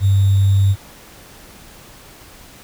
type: tone with sample-and-hold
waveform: sine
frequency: 98 Hz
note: G2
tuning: in tune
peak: -10 dBFS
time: 0-0.76 s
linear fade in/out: 50 ms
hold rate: 3675 Hz
effects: pink hiss -42 dBFS RMS until 2.63 s